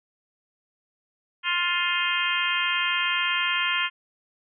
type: harmonic tone with a mistuned harmonic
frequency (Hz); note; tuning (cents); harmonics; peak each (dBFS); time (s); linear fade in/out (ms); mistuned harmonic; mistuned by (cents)
350.9; F4; +8; 3 / 4 / 5 / 6 / 7 / 8 / 9; -30 / -30 / -30 / -30 / -30 / -30 / -30; 1.43-3.9; 50; 7; +39
effects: none